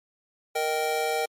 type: chord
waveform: square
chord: Eb major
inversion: second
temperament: just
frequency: 466.7 / 622.3 / 777.8 Hz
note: Bb4 / Eb5 / G5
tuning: +2 / 0 / -14 cents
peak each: -29 / -32 / -29 dBFS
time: 0.55-1.26 s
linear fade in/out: 10 ms
effects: MP3 64 kbps